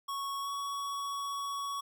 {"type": "tone with pitch glide", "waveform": "square", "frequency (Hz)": [1107, 1121.2], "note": ["C#6", "C#6"], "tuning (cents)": [-3, 19], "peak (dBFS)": -35, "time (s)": [0.08, 1.81], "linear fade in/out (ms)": 10, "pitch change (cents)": 22, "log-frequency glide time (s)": [0.41, 0.49], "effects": []}